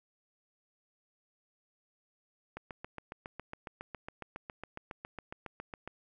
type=click train; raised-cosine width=0.5 ms; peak=-26 dBFS; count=25; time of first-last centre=2.57-5.876 s; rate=7.26 Hz; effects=none